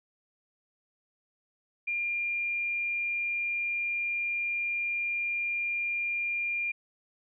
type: tone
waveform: sine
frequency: 2400 Hz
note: D7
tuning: 37 cents sharp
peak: -28 dBFS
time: 1.87-6.72 s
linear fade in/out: 10 ms
effects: none